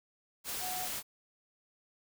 sine tone in noise, 735 Hz, F#5, 12 cents flat, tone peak -39 dBFS, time 0.59-0.89 s, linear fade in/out 50 ms, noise white, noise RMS -38 dBFS, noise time 0.44-1.03 s, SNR -4 dB, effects none

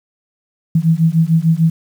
sine beating tone pair, 159.8 / 166.5 Hz, D#3 / E3, +47 / +18 cents, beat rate 6.7 Hz, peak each -13 dBFS, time 0.75-1.7 s, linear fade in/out 5 ms, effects 7-bit

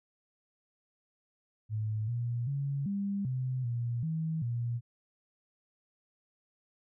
sine tone with pitch steps, 108.2 / 119.3 / 139.8 / 199.5 / 128.6 / 119 / 160.4 / 118.9 Hz, A2 / A#2 / C#3 / G3 / C3 / A#2 / E3 / A#2, -29 / +41 / +15 / +31 / -30 / +36 / -47 / +35 cents, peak -30 dBFS, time 1.69-4.81 s, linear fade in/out 50 ms, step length 390 ms, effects none

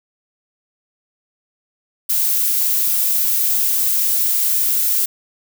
violet noise, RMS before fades -17 dBFS, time 2.09-5.06 s, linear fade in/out 10 ms, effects none

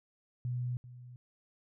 sine tone with echo, 123.47 Hz, B2, in tune, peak -32 dBFS, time 0.45-0.77 s, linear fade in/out 0 ms, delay 390 ms, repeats 1, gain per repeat -15 dB, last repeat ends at 1.16 s, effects none

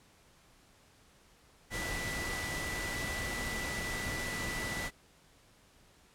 sine tone in noise, 1975.5 Hz, B6, in tune, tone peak -38 dBFS, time 1.7-4.91 s, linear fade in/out 50 ms, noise pink, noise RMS -38 dBFS, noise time 1.7-4.91 s, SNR -3 dB, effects pink hiss -63 dBFS RMS until 6.14 s + low-pass 11000 Hz 12 dB/octave

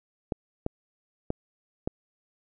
clicks, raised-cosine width 2 ms, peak -14 dBFS, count 4, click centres 0.322 / 0.664 / 1.304 / 1.875 s, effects none

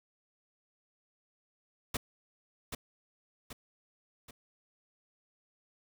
pink noise with echo, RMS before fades -33 dBFS, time 1.94-1.97 s, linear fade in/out 5 ms, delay 780 ms, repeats 3, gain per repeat -6 dB, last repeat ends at 4.31 s, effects none

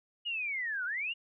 sine linear two-way sweep, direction down then up, 2911 to 1396.9 to 2911 Hz, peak -32 dBFS, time 0.25-1.14 s, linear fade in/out 20 ms, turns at 0.85 s, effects none

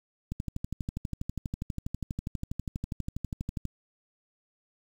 click train, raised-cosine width 5 ms, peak -20 dBFS, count 42, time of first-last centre 0.32-3.653 s, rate 12.3 Hz, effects 8-bit

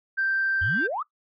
sine tone, 1568 Hz, G6, in tune, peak -21 dBFS, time 0.17-0.88 s, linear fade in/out 20 ms
sine exponential sweep, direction up, 74.9 to 1345 Hz, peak -26 dBFS, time 0.61-1.03 s, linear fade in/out 10 ms
effects noise-tail reverb RT60 0.1 s tail -19 dB re dry + tanh soft clip ceiling -16 dBFS

